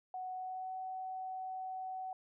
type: tone with pitch glide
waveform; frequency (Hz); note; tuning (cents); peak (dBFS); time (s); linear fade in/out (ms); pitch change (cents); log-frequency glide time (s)
sine; 742 to 751.5; F#5 to F#5; +5 to +27; -39; 0.14-2.13; 2; +22; 0.33-0.76
effects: none